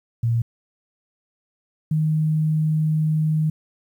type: tone pair in turn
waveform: sine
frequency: 116.4 / 155.61 Hz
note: A#2 / D#3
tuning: -2 / +1 cents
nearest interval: perfect fourth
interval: 503 cents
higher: second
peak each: -17 dBFS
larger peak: neither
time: 0.23-0.42 / 1.91-3.5 s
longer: second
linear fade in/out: 5 ms
effects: 9-bit